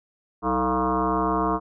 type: tone with frequency modulation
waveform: sine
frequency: 698.5 Hz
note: F5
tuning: in tune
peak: -20 dBFS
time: 0.42-1.6 s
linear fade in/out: 50 ms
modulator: 127 Hz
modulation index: 4.1
effects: none